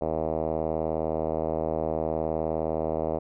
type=tone with low-pass filter; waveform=5% pulse; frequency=79.4 Hz; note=D#2; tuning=36 cents sharp; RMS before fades=-28 dBFS; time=0.01-3.19 s; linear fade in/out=10 ms; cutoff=610 Hz; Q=2.4; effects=none